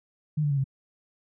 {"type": "tone with pitch steps", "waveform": "sine", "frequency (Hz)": [152.1, 146.16, 140.45, 134.96], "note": ["D#3", "D3", "C#3", "C#3"], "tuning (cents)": [-39, -8, 23, -46], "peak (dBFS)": -22, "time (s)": [0.37, 0.642], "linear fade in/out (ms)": 10, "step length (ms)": 68, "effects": []}